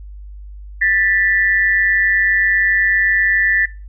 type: tone pair together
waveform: sine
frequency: 1770.7 / 1963 Hz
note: A6 / B6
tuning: +10 / -11 cents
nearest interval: major second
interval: 179 cents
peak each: -14 / -16 dBFS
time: 0.81-3.66 s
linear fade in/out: 10 ms
effects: noise-tail reverb RT60 0.3 s tail -18 dB re dry + added 50 Hz sine -31 dBFS peak until 3.88 s